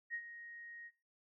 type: tone with ADSR envelope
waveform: sine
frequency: 1874 Hz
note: A#6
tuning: 9 cents sharp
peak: -37 dBFS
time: 0.1-0.91 s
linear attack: 41 ms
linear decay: 68 ms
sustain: -12 dB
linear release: 48 ms
effects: noise-tail reverb RT60 0.5 s tail -23 dB re dry